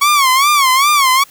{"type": "tone with vibrato", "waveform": "sawtooth", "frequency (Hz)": 1108.7, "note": "C#6", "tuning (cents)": 0, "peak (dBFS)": -5, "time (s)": [0.01, 1.24], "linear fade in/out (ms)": 10, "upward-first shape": "sine", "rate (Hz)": 2.5, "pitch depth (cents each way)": 140, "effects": ["white hiss -44 dBFS RMS until 1.3 s"]}